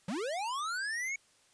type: linear sweep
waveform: square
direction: up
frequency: 162.3 to 2248 Hz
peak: -34 dBFS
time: 0.08-1.16 s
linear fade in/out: 5 ms
effects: white hiss -66 dBFS RMS until 1.53 s + resampled to 22050 Hz